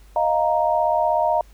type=chord; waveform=sine; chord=Eb suspended second; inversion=none; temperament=equal; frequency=622.3 / 698.5 / 932.3 Hz; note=Eb5 / F5 / Bb5; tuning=0 / 0 / 0 cents; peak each=-21 dBFS; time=0.16-1.41 s; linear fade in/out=2 ms; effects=added 50 Hz sine -45 dBFS peak until 1.53 s + pink hiss -56 dBFS RMS until 1.53 s